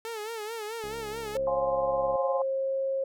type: tone with vibrato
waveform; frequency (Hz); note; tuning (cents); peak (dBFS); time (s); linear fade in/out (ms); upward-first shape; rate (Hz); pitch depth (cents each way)
sawtooth; 440; A4; 0; -30; 0.05-1.37; 0; sine; 4.6; 95
type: click train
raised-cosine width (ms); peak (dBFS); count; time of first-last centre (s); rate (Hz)
2; -32; 91; 0.84-2.156; 68.4
type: tone with pitch glide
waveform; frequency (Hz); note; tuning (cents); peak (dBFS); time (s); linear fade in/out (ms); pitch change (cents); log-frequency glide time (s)
sine; 535 to 538.1; C5 to C5; +38 to +48; -26; 1.35-3.04; 5; +10; 2.32-2.83
type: chord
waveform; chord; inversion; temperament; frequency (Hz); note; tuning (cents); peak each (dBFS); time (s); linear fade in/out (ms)
sine; Db major seventh; none; equal with one note detuned; 554.4 / 706.6 / 830.6 / 1046.5; Db5 / F5 / Ab5 / C6; 0 / +20 / 0 / 0; -34; 1.47-2.42; 2
effects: none